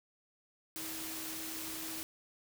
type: tone in noise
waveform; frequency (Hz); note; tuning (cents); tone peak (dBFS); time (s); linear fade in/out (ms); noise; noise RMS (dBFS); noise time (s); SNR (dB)
sine; 320; D#4; +49; -47; 0.76-2.03; 0; white; -42; 0.76-2.03; -8
effects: none